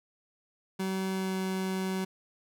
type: tone with pitch glide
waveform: 30% pulse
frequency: 190 to 188.8 Hz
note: F#3 to F#3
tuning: +46 to +35 cents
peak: -27 dBFS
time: 0.79-2.05 s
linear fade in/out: 10 ms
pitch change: -11 cents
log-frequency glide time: 1.11-1.34 s
effects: none